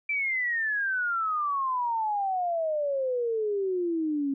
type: exponential sweep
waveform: sine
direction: down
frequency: 2349 to 270.9 Hz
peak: -25 dBFS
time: 0.09-4.34 s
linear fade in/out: 5 ms
effects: none